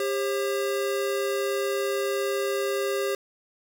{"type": "tone pair together", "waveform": "square", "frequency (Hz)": [398.5, 540], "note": ["G4", "C#5"], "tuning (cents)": [28, -45], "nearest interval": "perfect fourth", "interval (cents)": 527, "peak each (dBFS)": [-27, -30], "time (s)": [0, 3.15], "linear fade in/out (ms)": 2, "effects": []}